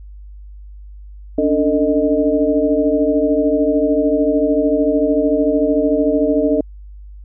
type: tone cluster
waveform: sine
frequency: 281.2 / 294.6 / 450 / 619 Hz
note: C#4 / D4 / A4 / D#5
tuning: +25 / +6 / +39 / -9 cents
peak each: -18 dBFS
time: 1.38-6.61 s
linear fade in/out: 5 ms
effects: added 50 Hz sine -33 dBFS peak until 7.24 s